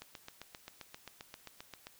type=click train; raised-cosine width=0.2 ms; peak=-28 dBFS; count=15; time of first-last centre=0.02-1.869 s; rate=7.57 Hz; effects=white hiss -62 dBFS RMS until 1.99 s